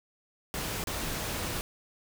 pink noise with dropouts, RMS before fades -34 dBFS, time 0.54-1.61 s, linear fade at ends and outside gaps 0 ms, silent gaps 0.839-0.872 s, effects none

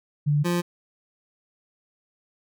sine / 25% pulse tone pair in turn, 146.83 / 174.54 Hz, D3 / F3, 0 / -1 cents, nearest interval minor third, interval 299 cents, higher second, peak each -18 dBFS, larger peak neither, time 0.26-0.44 / 0.44-0.62 s, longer neither, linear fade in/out 20 ms, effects none

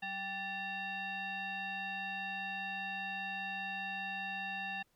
sine tone with frequency modulation, 1760 Hz, A6, in tune, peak -37 dBFS, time 0.02-4.83 s, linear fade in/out 10 ms, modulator 975 Hz, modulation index 1.4, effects pink hiss -75 dBFS RMS until 4.95 s

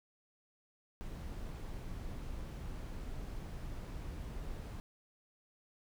brown noise, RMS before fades -43 dBFS, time 1.01-4.8 s, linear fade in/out 0 ms, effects none

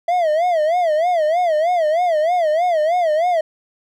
triangle tone with vibrato, 662 Hz, E5, 7 cents sharp, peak -12 dBFS, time 0.08-3.41 s, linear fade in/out 5 ms, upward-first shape sine, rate 3.2 Hz, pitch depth 160 cents each way, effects none

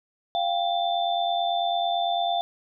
sine tone cluster, 696 / 785 / 3545 Hz, F5 / G5 / A7, -6 / +2 / +12 cents, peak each -24 / -28 / -31 dBFS, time 0.35-2.41 s, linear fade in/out 0 ms, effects none

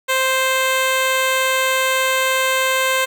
10% pulse tone, 523.3 Hz, C5, in tune, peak -7 dBFS, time 0.08-3.06 s, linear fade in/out 20 ms, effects none

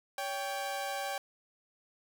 sawtooth tone pair together, 563.2 / 786 Hz, C#5 / G5, +27 / +4 cents, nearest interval tritone, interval 577 cents, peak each -35 / -32 dBFS, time 0.18-1.18 s, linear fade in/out 2 ms, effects none

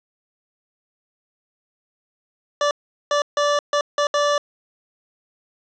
25% pulse tone bursts at uneven times, 582 Hz, D5, 16 cents flat, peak -13 dBFS, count 6, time 2.61-2.71 / 3.11-3.22 / 3.37-3.59 / 3.73-3.81 / 3.98-4.07 / 4.14-4.38 s, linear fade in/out 2 ms, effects resampled to 16000 Hz + 9-bit

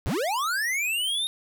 square linear sweep, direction up, 46.25 to 3729 Hz, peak -25 dBFS, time 0.06-1.27 s, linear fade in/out 0 ms, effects none

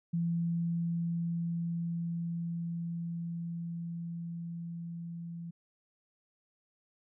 sine tone with level ramp, 169.1 Hz, E3, 44 cents sharp, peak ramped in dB -28 to -39 dBFS, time 0.13-5.51 s, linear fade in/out 10 ms, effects none

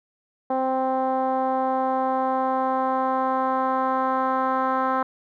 10% pulse tone with low-pass filter sweep, 261.6 Hz, C4, in tune, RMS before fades -23 dBFS, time 0.5-5.03 s, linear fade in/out 5 ms, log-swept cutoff 750 to 1200 Hz, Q 2.2, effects none

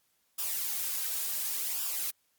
blue noise with flanger, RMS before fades -33 dBFS, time 0.38-2.11 s, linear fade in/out 10 ms, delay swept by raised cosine 0.47 to 3.57 ms, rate 0.69 Hz, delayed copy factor -0.55, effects white hiss -73 dBFS RMS until 2.38 s + Opus 48 kbps

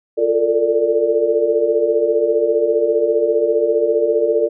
sine chord, Bb major seventh, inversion second, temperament equal with one note detuned, 349.2 / 440 / 455 / 587.3 Hz, F4 / A4 / Bb4 / D5, 0 / 0 / -42 / 0 cents, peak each -22 / -20 / -16 / -19 dBFS, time 0.17-4.49 s, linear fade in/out 20 ms, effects none

